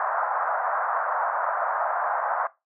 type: band-pass noise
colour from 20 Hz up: pink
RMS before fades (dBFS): -26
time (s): 0-2.47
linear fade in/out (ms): 2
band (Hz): 640 to 1500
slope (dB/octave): 48
effects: noise-tail reverb RT60 0.2 s tail -17 dB re dry